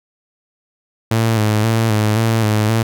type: tone with vibrato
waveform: sawtooth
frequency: 110 Hz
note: A2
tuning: in tune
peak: -9 dBFS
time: 1.11-2.83 s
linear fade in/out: 5 ms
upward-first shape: square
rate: 1.9 Hz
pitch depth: 47 cents each way
effects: none